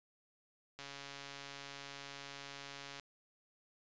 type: click train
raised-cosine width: 0.2 ms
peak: -30 dBFS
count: 310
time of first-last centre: 0.79-2.997 s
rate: 140 Hz
effects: resampled to 16000 Hz